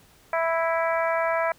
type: harmonic tone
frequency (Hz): 329.6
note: E4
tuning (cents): 0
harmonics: 2 / 3 / 4 / 5 / 6 / 7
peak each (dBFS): -24 / -28 / -30 / -32 / -34 / -35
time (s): 0.33-1.52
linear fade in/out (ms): 2
effects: pink hiss -56 dBFS RMS until 1.58 s